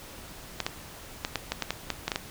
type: clicks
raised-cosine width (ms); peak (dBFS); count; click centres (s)
0.2; -10; 11; 0.603 / 0.665 / 1.249 / 1.357 / 1.52 / 1.623 / 1.706 / 1.903 / 2.08 / 2.118 / 2.159
effects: pink hiss -45 dBFS RMS until 2.3 s